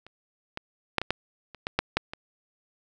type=clicks; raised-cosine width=0.3 ms; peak=-30 / -17 / -6 / -13 / -8 / -27 / -13 / -6 / -6 / -20 dBFS; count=10; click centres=0.066 / 0.574 / 0.983 / 1.016 / 1.106 / 1.547 / 1.669 / 1.79 / 1.97 / 2.135 s; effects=none